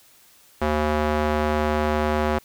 square tone with band-pass filter, 75.8 Hz, D#2, 45 cents flat, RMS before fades -22 dBFS, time 0.61-2.39 s, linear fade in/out 10 ms, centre 780 Hz, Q 0.69, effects white hiss -54 dBFS RMS until 2.44 s

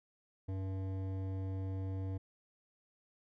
sine tone with hard clipping, 95.4 Hz, G2, 47 cents flat, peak -38 dBFS, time 0.48-2.18 s, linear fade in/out 10 ms, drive 13 dB, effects none

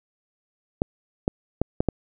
clicks, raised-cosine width 2 ms, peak -7 dBFS, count 5, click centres 0.819 / 1.279 / 1.616 / 1.805 / 1.887 s, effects none

